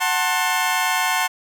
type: chord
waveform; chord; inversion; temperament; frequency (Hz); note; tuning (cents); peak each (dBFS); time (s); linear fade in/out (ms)
20% pulse; F# diminished; none; just; 740 / 888 / 1065.6; F#5 / A5 / C6; 0 / +16 / +31; -18; 0-1.28; 20
effects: none